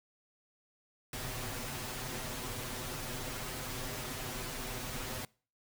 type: noise with comb filter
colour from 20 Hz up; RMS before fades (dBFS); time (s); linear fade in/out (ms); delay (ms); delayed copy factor
pink; -40; 1.13-5.25; 2; 7.9; +1
effects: noise-tail reverb RT60 0.4 s tail -24 dB re dry